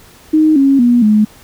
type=tone with pitch steps; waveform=sine; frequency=311.1 / 274 / 241.3 / 212.5 Hz; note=D#4 / C#4 / B3 / G#3; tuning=0 / -20 / -40 / +40 cents; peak=-6 dBFS; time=0.33-1.25 s; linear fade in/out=10 ms; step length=230 ms; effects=pink hiss -42 dBFS RMS until 1.43 s